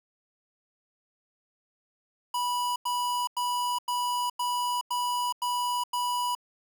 square tone bursts, 980 Hz, B5, 14 cents flat, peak -27 dBFS, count 8, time 2.34-6.351 s, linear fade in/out 5 ms, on 420 ms, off 93 ms, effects 9-bit

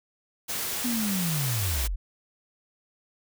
white noise, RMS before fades -31 dBFS, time 0.48-1.88 s, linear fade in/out 20 ms
sine linear sweep, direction down, 250 to 36.6 Hz, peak -26 dBFS, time 0.84-1.96 s, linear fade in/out 10 ms
effects none

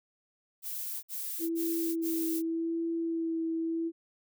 violet noise bursts, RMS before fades -37 dBFS, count 4, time 0.62-2.425 s, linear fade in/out 50 ms, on 410 ms, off 55 ms
sine tone with vibrato, 329.6 Hz, E4, in tune, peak -29 dBFS, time 1.39-3.92 s, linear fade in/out 50 ms, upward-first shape sine, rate 0.84 Hz, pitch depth 16 cents each way
effects none

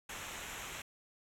pink noise with comb filter, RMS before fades -44 dBFS, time 0.09-0.82 s, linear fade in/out 5 ms, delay 0.21 ms, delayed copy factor -0.65, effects low-pass 11000 Hz 12 dB/octave

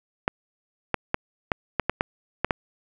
clicks, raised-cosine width 0.5 ms, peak -6 dBFS, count 9, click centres 0.279 / 0.943 / 1.144 / 1.518 / 1.797 / 1.896 / 2.009 / 2.446 / 2.508 s, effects none

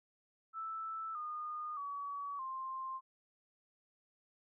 sine tone with pitch steps, 1318.5 / 1223.1 / 1134.6 / 1052.6 Hz, E6 / D#6 / C#6 / C6, 0 / -30 / +40 / +10 cents, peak -39 dBFS, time 0.53-3.01 s, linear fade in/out 50 ms, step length 620 ms, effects none

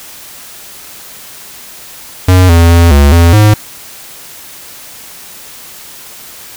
square tone with pitch steps, 91.8 / 84.2 / 84.9 / 71 / 84.8 / 105.9 Hz, F#2 / E2 / F2 / C#2 / E2 / G#2, -13 / +37 / -48 / +42 / +50 / +34 cents, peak -3 dBFS, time 2.28-3.54 s, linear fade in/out 5 ms, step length 210 ms, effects white hiss -31 dBFS RMS until 6.56 s

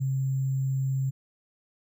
sine tone with sample-and-hold, 134.1 Hz, C3, 43 cents sharp, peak -24 dBFS, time 0-1.11 s, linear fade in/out 20 ms, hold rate 7350 Hz, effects none

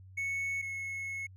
triangle tone pair in turn, 2209 / 2185 Hz, C#7 / C#7, -7 / -26 cents, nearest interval unison, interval 19 cents, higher first, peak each -30 / -34 dBFS, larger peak first, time 0.17-0.62 / 0.62-1.27 s, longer second, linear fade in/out 10 ms, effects added 94 Hz sine -50 dBFS peak until 1.36 s

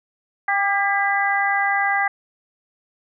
harmonic tone with a mistuned harmonic, 397.4 Hz, G4, 24 cents sharp, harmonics 2 / 3 / 4 / 5, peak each -21 / -27 / -23 / -22 dBFS, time 0.48-2.08 s, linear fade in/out 5 ms, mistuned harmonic 4, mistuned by +29 cents, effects none

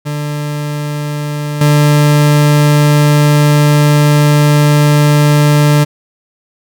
40% pulse tone with level steps, 147.8 Hz, D3, 11 cents sharp, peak -15 / -5 dBFS, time 0.05-5.85 s, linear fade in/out 20 ms, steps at 1.61 s, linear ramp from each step 2 ms, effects none

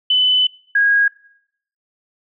sine tone pair in turn, 3010 / 1641.2 Hz, F#7 / G#6, +29 / -21 cents, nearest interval major seventh, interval 1050 cents, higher first, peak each -11 dBFS, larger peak neither, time 0.1-0.47 / 0.75-1.08 s, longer first, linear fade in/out 5 ms, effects noise-tail reverb RT60 0.7 s tail -21 dB re dry

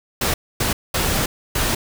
pink noise bursts at uneven times, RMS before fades -20 dBFS, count 4, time 0.21-0.34 / 0.6-0.73 / 0.94-1.26 / 1.55-1.75 s, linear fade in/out 5 ms, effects none

